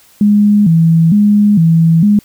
sine tone with vibrato, 184.3 Hz, F#3, 7 cents flat, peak -5 dBFS, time 0.21-2.19 s, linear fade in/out 2 ms, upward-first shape square, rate 1.1 Hz, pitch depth 200 cents each way, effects white hiss -46 dBFS RMS until 2.24 s

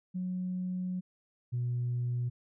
sine tone pair in turn, 182.8 / 122 Hz, F#3 / B2, -21 / -21 cents, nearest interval perfect fifth, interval 700 cents, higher first, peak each -31 / -28 dBFS, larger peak second, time 0.14-1.01 / 1.52-2.3 s, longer first, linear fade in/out 20 ms, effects tanh soft clip ceiling -26 dBFS

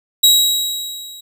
sawtooth tone with level ramp, 3842 Hz, B7, 48 cents flat, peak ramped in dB -3 to -31 dBFS, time 0.23-1.21 s, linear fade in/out 10 ms, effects none

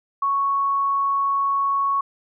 sine tone, 1108.7 Hz, C#6, in tune, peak -18 dBFS, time 0.22-2.01 s, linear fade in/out 5 ms, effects none

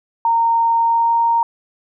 sine tone with pitch glide, 922 to 927.9 Hz, A#5 to A#5, -19 to -8 cents, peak -12 dBFS, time 0.25-1.43 s, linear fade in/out 2 ms, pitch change +11 cents, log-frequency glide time 0.79-1.14 s, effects none

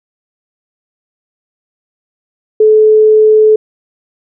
sine tone, 431.7 Hz, A4, 33 cents flat, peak -3 dBFS, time 2.6-3.56 s, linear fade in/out 5 ms, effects none

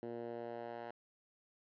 10% pulse tone with band-pass filter sweep, 117.8 Hz, A#2, 19 cents sharp, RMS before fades -45 dBFS, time 0.03-0.91 s, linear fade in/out 0 ms, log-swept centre 360 to 920 Hz, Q 1.3, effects resampled to 11025 Hz

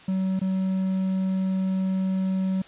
triangle tone with dropouts, 189.1 Hz, F#3, 38 cents sharp, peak -20 dBFS, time 0.08-2.62 s, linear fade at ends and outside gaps 5 ms, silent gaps 0.394-0.414 s, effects white hiss -48 dBFS RMS until 2.67 s + resampled to 8000 Hz

